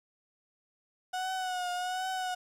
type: tone with vibrato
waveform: 35% pulse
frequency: 734 Hz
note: F#5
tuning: 14 cents flat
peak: -30 dBFS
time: 1.13-2.35 s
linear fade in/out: 10 ms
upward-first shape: triangle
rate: 1.3 Hz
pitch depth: 53 cents each way
effects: low-pass 10000 Hz 12 dB/octave + 10-bit